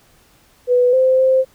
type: tone with pitch steps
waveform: sine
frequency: 494.1 / 519 / 523 Hz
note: B4 / C5 / C5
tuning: +1 / -14 / -1 cents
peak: -10 dBFS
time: 0.67-1.45 s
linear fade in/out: 50 ms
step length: 260 ms
effects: pink hiss -53 dBFS RMS until 1.54 s